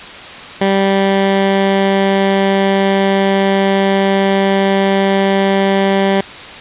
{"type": "tone", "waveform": "15% pulse", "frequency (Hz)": 195.2, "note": "G3", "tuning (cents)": -7, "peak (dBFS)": -4, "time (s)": [0.61, 6.21], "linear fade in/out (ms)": 5, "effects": ["white hiss -30 dBFS RMS until 6.6 s", "resampled to 8000 Hz"]}